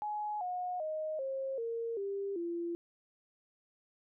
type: tone with pitch steps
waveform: sine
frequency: 841 / 723.7 / 622.8 / 536 / 461.2 / 396.9 / 341.6 Hz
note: G#5 / F#5 / D#5 / C5 / A#4 / G4 / F4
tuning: +22 / -39 / +2 / +42 / -19 / +22 / -38 cents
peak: -34 dBFS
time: 0.02-2.75 s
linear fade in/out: 0 ms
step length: 390 ms
effects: none